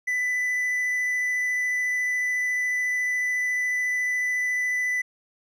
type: tone with vibrato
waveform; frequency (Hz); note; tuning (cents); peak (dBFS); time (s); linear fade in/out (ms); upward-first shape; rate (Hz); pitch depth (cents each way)
triangle; 1993; B6; +15; -21; 0.07-5.02; 10; triangle; 14; 8
effects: none